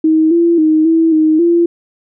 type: tone with pitch steps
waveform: sine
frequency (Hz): 316.2 / 339.3 / 312.5 / 326.3 / 312.7 / 341.5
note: D#4 / F4 / D#4 / E4 / D#4 / F4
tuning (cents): +28 / -50 / +8 / -18 / +9 / -39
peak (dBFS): -7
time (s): 0.04-1.66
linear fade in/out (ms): 5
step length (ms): 270
effects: none